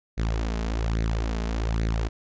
sawtooth tone with flanger, 55.6 Hz, A1, 19 cents sharp, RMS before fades -26 dBFS, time 0.17-2.09 s, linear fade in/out 20 ms, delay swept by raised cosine 0.47 to 4.77 ms, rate 1.2 Hz, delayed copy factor +0.65, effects resampled to 16000 Hz

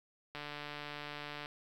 click train, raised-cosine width 0.3 ms, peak -27 dBFS, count 164, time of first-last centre 0.35-1.459 s, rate 147 Hz, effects 10-bit

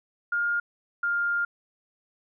sine tone pair in turn, 1414 / 1404.2 Hz, F6 / F6, +21 / +9 cents, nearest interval unison, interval 12 cents, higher first, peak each -23 dBFS, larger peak neither, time 0.32-0.6 / 1.03-1.45 s, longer second, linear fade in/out 5 ms, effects none

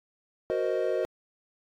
triangle chord, C half-diminished seventh, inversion second, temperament equal with one note detuned, 370 / 466.2 / 520.8 / 622.3 Hz, Gb4 / Bb4 / C5 / Eb5, 0 / 0 / -8 / 0 cents, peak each -29 dBFS, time 0.5-1.05 s, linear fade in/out 0 ms, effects AAC 48 kbps

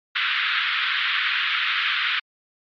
pink band-pass noise, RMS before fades -23 dBFS, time 0.15-2.2 s, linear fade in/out 10 ms, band 1300 to 3700 Hz, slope 48 dB/octave, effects MP3 48 kbps

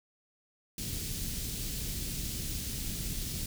pink band-stop noise, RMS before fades -36 dBFS, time 0.78-3.46 s, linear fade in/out 2 ms, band 220 to 4000 Hz, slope 12 dB/octave, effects none

